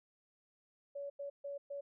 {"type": "tone bursts at uneven times", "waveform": "sine", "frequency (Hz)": 565, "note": "C#5", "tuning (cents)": 33, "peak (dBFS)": -40, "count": 4, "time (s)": [[0.95, 1.1], [1.19, 1.3], [1.44, 1.58], [1.7, 1.81]], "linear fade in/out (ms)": 10, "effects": []}